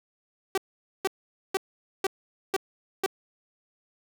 sawtooth tone bursts, 385.1 Hz, G4, 31 cents flat, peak -19 dBFS, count 6, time 0.55-3.062 s, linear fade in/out 2 ms, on 27 ms, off 470 ms, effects none

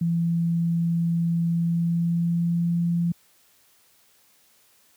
sine tone with pitch glide, 168.4 to 170.95 Hz, E3 to F3, +37 to -37 cents, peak -20 dBFS, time 0.01-3.12 s, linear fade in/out 5 ms, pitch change +26 cents, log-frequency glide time 1.5-2.78 s, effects white hiss -60 dBFS RMS until 4.96 s + high-pass 60 Hz 12 dB/octave

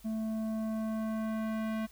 square tone with low-pass filter sweep, 220 Hz, A3, in tune, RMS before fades -34 dBFS, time 0.04-1.87 s, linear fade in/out 20 ms, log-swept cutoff 480 to 2600 Hz, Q 0.83, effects added 49 Hz sine -57 dBFS peak until 1.91 s + white hiss -60 dBFS RMS until 1.91 s

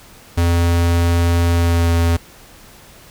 square tone with pitch glide, 85.5 to 84.52 Hz, F2 to E2, -36 to +44 cents, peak -13 dBFS, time 0.37-2.17 s, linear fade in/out 10 ms, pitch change -20 cents, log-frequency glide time 1.52-1.92 s, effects pink hiss -43 dBFS RMS until 3.1 s

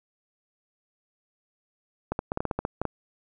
clicks, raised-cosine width 1 ms, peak -13 dBFS, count 11, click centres 2.12 / 2.191 / 2.319 / 2.374 / 2.405 / 2.453 / 2.512 / 2.59 / 2.651 / 2.816 / 2.853 s, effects none

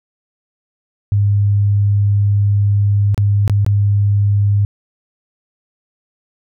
sine tone with dropouts, 101.7 Hz, G#2, 36 cents flat, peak -10 dBFS, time 1.12-4.65 s, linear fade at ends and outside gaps 0 ms, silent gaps 3.145-3.178 / 3.478-3.497 / 3.647-3.664 s, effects none

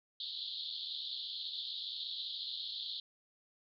pink band-pass noise, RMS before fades -42 dBFS, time 0.2-3 s, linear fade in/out 2 ms, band 3300 to 4400 Hz, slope 96 dB/octave, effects none

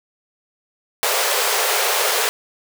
pink high-pass noise, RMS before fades -19 dBFS, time 1.03-2.29 s, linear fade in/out 0 ms, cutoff 400 Hz, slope 96 dB/octave, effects none

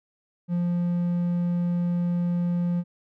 triangle tone, 174.61 Hz, F3, in tune, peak -20 dBFS, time 0.48-2.84 s, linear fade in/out 50 ms, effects none

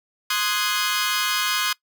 15% pulse chord, Ab dominant seventh, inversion first, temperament equal, 1046.5 / 1244.5 / 1480 / 1661.2 Hz, C6 / Eb6 / Gb6 / Ab6, 0 / 0 / 0 / 0 cents, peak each -20 dBFS, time 0.3-1.73 s, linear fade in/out 5 ms, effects noise-tail reverb RT60 0.1 s tail -22 dB re dry

